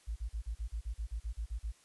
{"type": "tone bursts", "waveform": "sine", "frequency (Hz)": 55, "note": "A1", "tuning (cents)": 0, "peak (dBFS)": -34, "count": 13, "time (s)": [0.07, 1.722], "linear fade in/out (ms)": 20, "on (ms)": 92, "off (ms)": 38, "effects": ["white hiss -65 dBFS RMS until 1.84 s", "resampled to 24000 Hz"]}